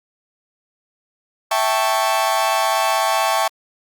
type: chord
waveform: 40% pulse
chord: A dominant seventh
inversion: second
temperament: equal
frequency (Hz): 659.3 / 784 / 880 / 1108.7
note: E5 / G5 / A5 / C#6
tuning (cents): 0 / 0 / 0 / 0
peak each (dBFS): -21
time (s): 1.51-3.48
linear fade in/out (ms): 5
effects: Opus 48 kbps